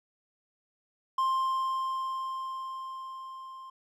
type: tone with level ramp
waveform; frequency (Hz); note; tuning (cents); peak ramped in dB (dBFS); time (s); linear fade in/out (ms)
triangle; 1053; C6; +11; -22 to -41; 1.18-3.7; 5
effects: none